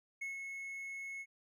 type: tone with ADSR envelope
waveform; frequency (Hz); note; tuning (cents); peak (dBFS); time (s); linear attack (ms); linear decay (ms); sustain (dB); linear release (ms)
triangle; 2186; C#7; -25; -36; 0.21-1.26; 10; 140; -4; 51
effects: none